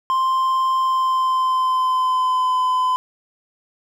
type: tone with pitch glide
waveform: triangle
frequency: 1047 to 1016 Hz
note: C6 to B5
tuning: +1 to +49 cents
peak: -14 dBFS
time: 0.1-2.96 s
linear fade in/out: 0 ms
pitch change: -52 cents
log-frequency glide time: 0.77-2.57 s
effects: none